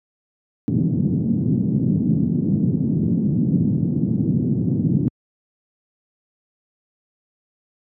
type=band-pass noise; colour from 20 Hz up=pink; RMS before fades=-19 dBFS; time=0.68-5.08 s; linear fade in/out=0 ms; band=130 to 250 Hz; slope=24 dB/octave; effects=high-pass 80 Hz 12 dB/octave